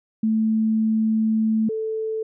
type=tone pair in turn; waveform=sine; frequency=220 / 440 Hz; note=A3 / A4; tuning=0 / 0 cents; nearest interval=octave; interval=1200 cents; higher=second; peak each=-17 / -23 dBFS; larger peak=first; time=0.23-1.69 / 1.69-2.23 s; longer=first; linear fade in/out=5 ms; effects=none